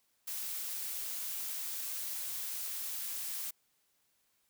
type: noise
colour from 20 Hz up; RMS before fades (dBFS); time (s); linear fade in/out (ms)
blue; -39; 0.27-3.51; 10
effects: white hiss -75 dBFS RMS until 4.49 s